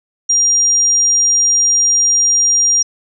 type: tone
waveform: sine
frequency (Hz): 5700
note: F8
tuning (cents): +34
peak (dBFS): -9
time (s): 0.29-2.83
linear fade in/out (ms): 10
effects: none